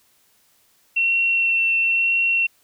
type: tone with vibrato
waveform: sine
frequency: 2714 Hz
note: E7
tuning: 50 cents sharp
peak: -16 dBFS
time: 0.96-2.47 s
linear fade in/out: 10 ms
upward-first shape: sine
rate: 1 Hz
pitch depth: 10 cents each way
effects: white hiss -60 dBFS RMS until 2.63 s